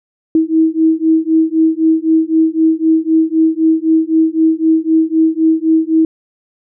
sine beating tone pair, 319 / 322.9 Hz, D#4 / E4, +43 / -36 cents, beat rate 3.9 Hz, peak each -12 dBFS, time 0.35-6.05 s, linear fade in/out 2 ms, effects none

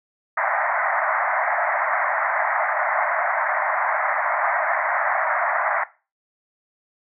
pink band-pass noise, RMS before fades -22 dBFS, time 0.37-5.84 s, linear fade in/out 5 ms, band 610 to 2100 Hz, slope 96 dB/octave, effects noise-tail reverb RT60 0.3 s tail -17 dB re dry

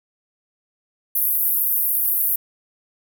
pink band-pass noise, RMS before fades -20 dBFS, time 1.15-2.36 s, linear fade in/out 5 ms, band 12000 to 16000 Hz, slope 48 dB/octave, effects none

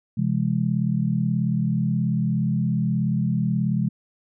sine chord, C augmented, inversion none, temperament equal with one note detuned, 130.81 / 169.15 / 207.7 Hz, C3 / E3 / G#3, 0 / +45 / 0 cents, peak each -24 dBFS, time 0.17-3.89 s, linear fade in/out 10 ms, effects none

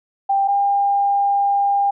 sine tone pair in turn, 789 / 801.9 Hz, G5 / G5, +11 / +39 cents, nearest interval unison, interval 28 cents, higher second, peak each -14 dBFS, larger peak neither, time 0.29-0.48 / 0.48-1.91 s, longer second, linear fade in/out 10 ms, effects none

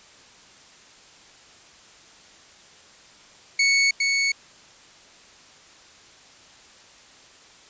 sawtooth tone with echo, 2217 Hz, C#7, in tune, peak -13 dBFS, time 3.59-3.91 s, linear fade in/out 5 ms, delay 410 ms, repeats 1, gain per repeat -3 dB, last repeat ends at 4.32 s, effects white hiss -50 dBFS RMS until 7.69 s + resampled to 16000 Hz

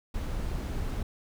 brown noise, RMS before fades -32 dBFS, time 0.14-1.03 s, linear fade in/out 5 ms, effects none

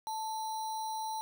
sine tone with sample-and-hold, 878 Hz, A5, 4 cents flat, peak -34 dBFS, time 0.07-1.21 s, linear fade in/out 0 ms, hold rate 4900 Hz, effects none

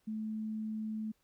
sine tone, 217.3 Hz, A3, 21 cents flat, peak -35 dBFS, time 0.07-1.12 s, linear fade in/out 10 ms, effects pink hiss -75 dBFS RMS until 1.23 s

